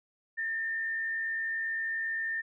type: tone with frequency modulation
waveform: sine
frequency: 1805 Hz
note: A6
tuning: 44 cents sharp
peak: -30 dBFS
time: 0.37-2.42 s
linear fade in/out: 20 ms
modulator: 67.6 Hz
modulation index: 0.45
effects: none